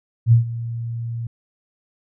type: tone with ADSR envelope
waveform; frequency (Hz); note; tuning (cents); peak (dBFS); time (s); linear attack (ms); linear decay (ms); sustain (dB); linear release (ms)
sine; 116.54; A#2; 0; -7; 0.26-1.27; 61; 120; -17; 4
effects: none